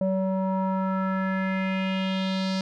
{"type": "tone with low-pass filter sweep", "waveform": "square", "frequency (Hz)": 189.8, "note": "F#3", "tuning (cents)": 44, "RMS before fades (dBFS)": -26, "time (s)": [0.01, 2.61], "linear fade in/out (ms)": 2, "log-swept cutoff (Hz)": [590, 4900], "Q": 3.2, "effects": []}